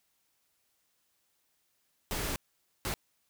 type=noise bursts at uneven times; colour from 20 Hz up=pink; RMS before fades=-34 dBFS; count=2; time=2.11-2.36 / 2.85-2.94 s; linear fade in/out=0 ms; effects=white hiss -75 dBFS RMS until 3.29 s